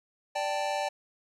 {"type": "chord", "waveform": "square", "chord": "D suspended fourth", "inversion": "none", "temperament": "just", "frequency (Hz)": [587.3, 783.1, 881], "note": ["D5", "G5", "A5"], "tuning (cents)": [0, -2, 2], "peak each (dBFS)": [-33, -33, -35], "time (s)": [0.35, 0.89], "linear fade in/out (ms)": 10, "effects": ["low-pass 7000 Hz 12 dB/octave", "11-bit"]}